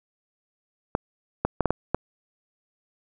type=clicks; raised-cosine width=1 ms; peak=-7 dBFS; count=6; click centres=0.951 / 1.45 / 1.607 / 1.657 / 1.706 / 1.946 s; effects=none